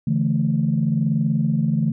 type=chord; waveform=sine; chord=D suspended second; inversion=none; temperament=equal with one note detuned; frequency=143.81 / 164.81 / 220 Hz; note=D3 / E3 / A3; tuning=-36 / 0 / 0 cents; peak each=-21 dBFS; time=0.07-1.92 s; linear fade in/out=5 ms; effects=tanh soft clip ceiling -8 dBFS